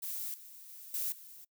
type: noise with level steps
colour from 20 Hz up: violet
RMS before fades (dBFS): -39 / -52 / -50 / -35 / -52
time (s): 0.02-1.45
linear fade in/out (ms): 10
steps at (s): 0.34 / 0.69 / 0.94 / 1.12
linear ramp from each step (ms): 2
effects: noise-tail reverb RT60 0.1 s tail -22 dB re dry